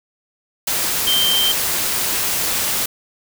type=tone in noise; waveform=sine; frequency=3136 Hz; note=G7; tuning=in tune; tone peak=-15 dBFS; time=1.07-1.52 s; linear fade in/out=5 ms; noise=white; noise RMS=-20 dBFS; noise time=0.67-2.86 s; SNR=+2 dB; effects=none